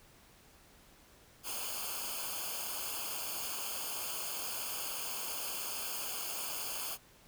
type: noise with comb filter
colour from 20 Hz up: white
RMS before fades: -39 dBFS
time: 1.43-6.98 s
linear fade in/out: 50 ms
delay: 0.52 ms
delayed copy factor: -1
effects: pink hiss -61 dBFS RMS until 7.27 s